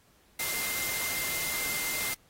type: tone in noise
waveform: sine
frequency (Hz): 2093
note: C7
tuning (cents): 0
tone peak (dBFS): -35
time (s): 0.39-2.14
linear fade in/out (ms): 5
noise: white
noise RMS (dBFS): -33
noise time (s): 0.39-2.14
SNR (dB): -5
effects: pink hiss -64 dBFS RMS until 2.29 s + AAC 48 kbps